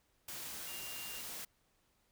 sine tone in noise, 2794 Hz, F7, in tune, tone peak -49 dBFS, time 0.67-1.21 s, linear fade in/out 5 ms, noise white, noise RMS -45 dBFS, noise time 0.28-1.45 s, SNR -7 dB, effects pink hiss -75 dBFS RMS until 2.11 s

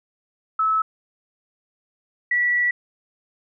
sine tone pair in turn, 1300 / 1947.8 Hz, E6 / B6, -24 / -24 cents, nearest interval perfect fifth, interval 700 cents, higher second, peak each -17 dBFS, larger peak neither, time 0.59-0.82 / 2.31-2.71 s, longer second, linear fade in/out 5 ms, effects none

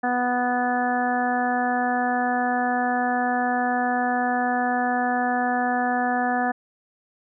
harmonic tone, 246.9 Hz, B3, in tune, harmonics 1 / 2 / 3 / 4 / 5 / 6 / 7, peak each -26 / -32 / -23 / -35 / -34 / -33 / -29 dBFS, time 0.03-6.52 s, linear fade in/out 10 ms, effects none

